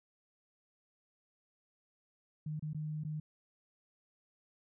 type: tone with dropouts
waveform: sine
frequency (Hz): 153.2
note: D#3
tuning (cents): -27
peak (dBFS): -36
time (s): 2.46-3.2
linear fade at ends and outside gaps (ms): 5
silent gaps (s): 2.595-2.624 / 2.733-2.746 / 3.037-3.048
effects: none